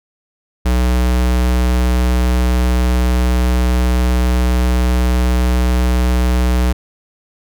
square tone, 61.74 Hz, B1, in tune, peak -12 dBFS, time 0.65-6.73 s, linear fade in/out 10 ms, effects none

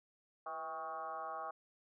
sine tone with frequency modulation, 955 Hz, A#5, 42 cents sharp, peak -40 dBFS, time 0.46-1.51 s, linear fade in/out 5 ms, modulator 154 Hz, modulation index 2.3, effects none

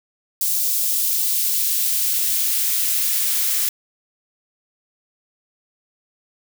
blue noise with high-pass filter sweep, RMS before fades -20 dBFS, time 0.41-3.69 s, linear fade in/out 2 ms, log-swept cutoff 4600 to 1300 Hz, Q 0.75, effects none

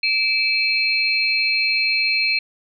sine tone cluster, 2323 / 2606 / 4198 Hz, D7 / E7 / C8, -20 / -20 / +5 cents, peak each -21 dBFS, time 0.03-2.39 s, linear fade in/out 5 ms, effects none

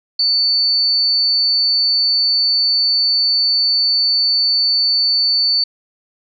sine tone, 4500 Hz, C#8, 25 cents sharp, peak -12 dBFS, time 0.19-5.64 s, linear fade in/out 5 ms, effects none

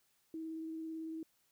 sine tone with vibrato, 321.4 Hz, E4, 44 cents flat, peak -40 dBFS, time 0.34-1.23 s, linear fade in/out 2 ms, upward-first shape square, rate 18 Hz, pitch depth 10 cents each way, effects white hiss -75 dBFS RMS until 1.51 s

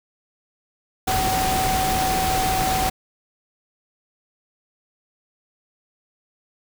sine tone in noise, 756 Hz, F#5, 37 cents sharp, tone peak -21 dBFS, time 1.07-2.9 s, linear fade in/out 10 ms, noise pink, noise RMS -24 dBFS, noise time 1.07-2.9 s, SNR 0 dB, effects none

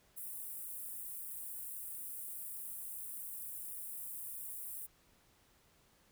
white high-pass noise, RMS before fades -45 dBFS, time 0.16-4.87 s, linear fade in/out 20 ms, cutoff 8800 Hz, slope 48 dB/octave, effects pink hiss -69 dBFS RMS until 6.11 s

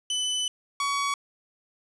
sawtooth tone pair in turn, 3004 / 1125.2 Hz, F#7 / C#6, +26 / +26 cents, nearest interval octave + perfect fourth, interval 1700 cents, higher first, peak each -22 / -21 dBFS, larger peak second, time 0.1-0.48 / 0.8-1.14 s, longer first, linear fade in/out 2 ms, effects resampled to 22050 Hz + 9-bit

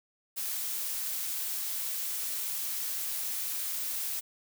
blue noise, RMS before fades -34 dBFS, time 0.36-4.21 s, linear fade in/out 20 ms, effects none

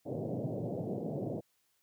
pink band-pass noise, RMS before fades -37 dBFS, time 0.05-1.41 s, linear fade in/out 20 ms, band 110 to 670 Hz, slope 48 dB/octave, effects white hiss -75 dBFS RMS until 1.82 s + high-pass 60 Hz 12 dB/octave

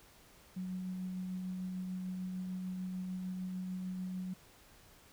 sine tone with tremolo, 184.6 Hz, F#3, 4 cents flat, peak -36 dBFS, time 0.56-4.34 s, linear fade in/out 10 ms, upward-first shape triangle, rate 6.7 Hz, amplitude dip 25%, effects pink hiss -61 dBFS RMS until 5.12 s

